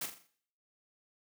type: noise with echo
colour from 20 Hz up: white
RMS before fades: -37 dBFS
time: 0.01-0.06 s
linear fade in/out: 5 ms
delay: 42 ms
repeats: 5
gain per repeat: -7 dB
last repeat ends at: 0.27 s
effects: noise-tail reverb RT60 0.6 s tail -18 dB re dry